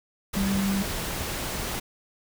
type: tone in noise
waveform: sine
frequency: 196 Hz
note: G3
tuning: in tune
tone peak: -23 dBFS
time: 0.36-0.83 s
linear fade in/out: 10 ms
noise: pink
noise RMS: -31 dBFS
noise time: 0.33-1.8 s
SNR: +5 dB
effects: none